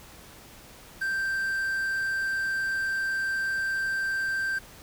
triangle tone with quantisation, 1568 Hz, G6, in tune, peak -24 dBFS, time 1.01-4.59 s, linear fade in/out 10 ms, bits 8, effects pink hiss -49 dBFS RMS until 4.82 s

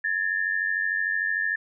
sine tone pair together, 1706.7 / 1800 Hz, G#6 / A6, +47 / +39 cents, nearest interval minor second, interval 92 cents, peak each -26 dBFS, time 0.04-1.56 s, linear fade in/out 5 ms, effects none

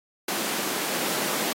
pink high-pass noise, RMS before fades -28 dBFS, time 0.28-1.53 s, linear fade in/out 5 ms, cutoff 210 Hz, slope 24 dB/octave, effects AAC 48 kbps

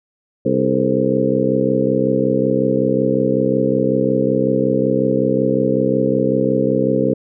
harmonic tone with a mistuned harmonic, 65.41 Hz, C2, in tune, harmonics 2 / 3 / 4 / 5 / 6 / 7 / 8, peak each -24 / -21 / -20 / -22 / -23 / -21 / -20 dBFS, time 0.45-7.14 s, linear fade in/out 10 ms, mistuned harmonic 6, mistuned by +100 cents, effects none

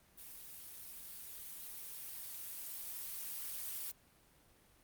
blue noise with level ramp, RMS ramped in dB -52 to -42 dBFS, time 0.17-3.92 s, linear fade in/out 20 ms, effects pink hiss -67 dBFS RMS until 4.83 s + Opus 32 kbps

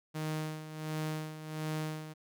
sawtooth tone with tremolo, 155.56 Hz, D#3, in tune, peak -29 dBFS, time 0.14-2.14 s, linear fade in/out 20 ms, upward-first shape sine, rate 1.4 Hz, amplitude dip 70%, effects none

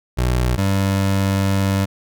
25% pulse tone pair in turn, 61.6 / 97.56 Hz, B1 / G2, -4 / -8 cents, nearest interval minor sixth, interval 796 cents, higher second, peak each -12 dBFS, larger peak neither, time 0.17-0.57 / 0.57-1.86 s, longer second, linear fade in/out 20 ms, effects none

